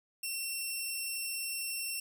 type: tone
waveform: 10% pulse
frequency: 2711 Hz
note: E7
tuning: 48 cents sharp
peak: -26 dBFS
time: 0.23-2 s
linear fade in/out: 5 ms
effects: none